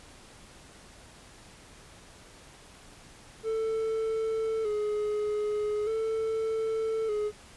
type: tone with vibrato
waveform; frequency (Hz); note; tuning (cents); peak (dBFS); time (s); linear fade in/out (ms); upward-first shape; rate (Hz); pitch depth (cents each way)
triangle; 432; A4; -32; -25; 3.43-7.32; 50; square; 0.41; 47
effects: pink hiss -52 dBFS RMS until 7.56 s + resampled to 24000 Hz